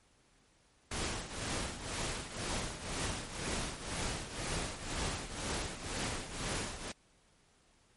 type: noise with tremolo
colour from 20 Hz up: pink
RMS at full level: -35 dBFS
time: 0.91-6.92 s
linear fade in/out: 5 ms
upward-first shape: triangle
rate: 2 Hz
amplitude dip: 75%
effects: pink hiss -68 dBFS RMS until 7.96 s + MP3 48 kbps